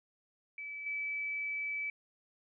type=tone with level steps; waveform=sine; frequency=2302 Hz; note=D7; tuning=35 cents flat; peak=-40 / -34 dBFS; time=0.58-1.9 s; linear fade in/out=2 ms; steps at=0.86 s; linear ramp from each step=5 ms; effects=none